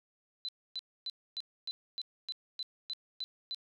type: tone bursts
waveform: sine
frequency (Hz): 4019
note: B7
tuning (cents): +30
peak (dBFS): -35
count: 11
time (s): 0.45-3.546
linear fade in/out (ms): 0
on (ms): 36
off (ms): 270
effects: none